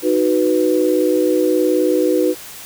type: chord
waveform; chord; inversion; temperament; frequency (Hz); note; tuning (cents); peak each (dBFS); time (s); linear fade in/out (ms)
sine; B major; first; equal; 311.1 / 370 / 493.9; D#4 / F#4 / B4; 0 / 0 / 0; -17; 0.02-2.35; 50
effects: white hiss -35 dBFS RMS until 2.65 s